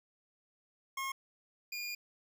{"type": "tone pair in turn", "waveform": "25% pulse", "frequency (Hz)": [1079, 2422], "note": ["C#6", "D#7"], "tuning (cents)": [-47, -47], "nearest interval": "octave + major second", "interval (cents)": 1400, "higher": "second", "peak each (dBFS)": [-32, -34], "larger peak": "first", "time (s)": [[0.97, 1.12], [1.72, 1.95]], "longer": "second", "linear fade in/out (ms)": 5, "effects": []}